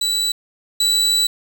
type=tone pair in turn; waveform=35% pulse; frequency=3951 / 3951 Hz; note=B7 / B7; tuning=0 / 0 cents; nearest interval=unison; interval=0 cents; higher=neither; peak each=-15 / -12 dBFS; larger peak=second; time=0.01-0.32 / 0.8-1.27 s; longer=second; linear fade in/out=5 ms; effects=none